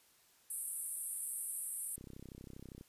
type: band-pass noise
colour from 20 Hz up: pink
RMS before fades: -42 dBFS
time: 0.5-1.96 s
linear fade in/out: 5 ms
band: 8500 to 12000 Hz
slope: 96 dB/octave
type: click train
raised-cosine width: 3 ms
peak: -37 dBFS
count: 28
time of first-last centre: 1.98-2.811 s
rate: 32.5 Hz
effects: white hiss -68 dBFS RMS until 2.88 s + resampled to 32000 Hz